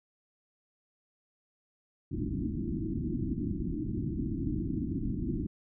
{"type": "low-pass noise", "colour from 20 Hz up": "white", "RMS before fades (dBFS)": -33, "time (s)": [2.11, 5.47], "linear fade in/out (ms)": 10, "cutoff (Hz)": 340, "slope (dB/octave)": 96, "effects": []}